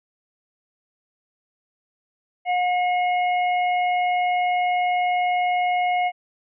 harmonic tone, 720 Hz, F#5, 47 cents flat, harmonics 1 / 3 / 4, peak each -19 / -27 / -37 dBFS, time 2.45-6.12 s, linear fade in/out 50 ms, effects none

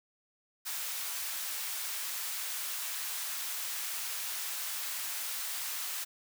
white high-pass noise, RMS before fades -37 dBFS, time 0.65-6.05 s, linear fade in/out 20 ms, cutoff 940 Hz, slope 12 dB/octave, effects none

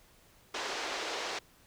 pink band-pass noise, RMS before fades -37 dBFS, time 0.54-1.39 s, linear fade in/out 5 ms, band 380 to 6100 Hz, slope 24 dB/octave, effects pink hiss -62 dBFS RMS until 1.66 s

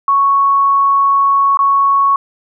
sine tone with dropouts, 1108.7 Hz, C#6, in tune, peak -8 dBFS, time 0.08-2.16 s, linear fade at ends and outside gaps 2 ms, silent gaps 1.572-1.59 s, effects none

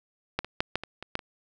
clicks, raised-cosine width 0.3 ms, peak -10 / -21 / -8 / -10 / -20 / -22 / -11 / -25 dBFS, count 8, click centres 0.39 / 0.446 / 0.605 / 0.756 / 0.836 / 1.026 / 1.154 / 1.192 s, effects none

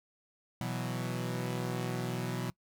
sawtooth chord, B suspended fourth, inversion none, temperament equal, 123.47 / 164.81 / 185 Hz, B2 / E3 / F#3, 0 / 0 / 0 cents, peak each -32 / -35 / -35 dBFS, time 0.61-2.5 s, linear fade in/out 0 ms, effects noise-tail reverb RT60 0.1 s tail -23 dB re dry

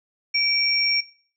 sine tone pair together, 2318 / 5539 Hz, D7 / F8, -23 / -15 cents, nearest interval octave + minor third, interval 1508 cents, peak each -21 dBFS, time 0.34-1.01 s, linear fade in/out 10 ms, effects noise-tail reverb RT60 0.5 s tail -21 dB re dry

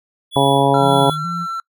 square tone with tremolo, 3400 Hz, G#7, 40 cents sharp, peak -23 dBFS, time 0.31-1.18 s, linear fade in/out 50 ms, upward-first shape sine, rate 1.8 Hz, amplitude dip 80%
harmonic tone, 138.59 Hz, C#3, in tune, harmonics 1 / 2 / 3 / 4 / 5 / 6 / 7, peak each -19 / -19 / -19 / -19 / -19 / -19 / -19 dBFS, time 0.36-1.1 s, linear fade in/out 2 ms
triangle tone with pitch glide, 1356 to 1344.3 Hz, E6 to E6, +49 to +34 cents, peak -20 dBFS, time 0.74-1.6 s, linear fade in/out 2 ms, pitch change -15 cents, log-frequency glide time 1.18-1.39 s
sine tone with vibrato, 162.1 Hz, E3, 29 cents flat, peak -24 dBFS, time 0.79-1.47 s, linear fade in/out 50 ms, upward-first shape square, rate 2.2 Hz, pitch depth 100 cents each way
effects noise-tail reverb RT60 0.1 s tail -24 dB re dry

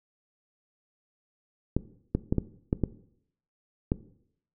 clicks, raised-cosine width 3 ms, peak -11 dBFS, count 7, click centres 1.766 / 2.15 / 2.325 / 2.383 / 2.729 / 2.837 / 3.919 s, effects noise-tail reverb RT60 0.7 s tail -17 dB re dry

